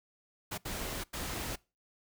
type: noise bursts at uneven times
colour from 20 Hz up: pink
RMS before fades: -38 dBFS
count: 3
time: 0.51-0.58 / 0.65-1.04 / 1.13-1.56 s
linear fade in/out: 10 ms
effects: noise-tail reverb RT60 0.3 s tail -24 dB re dry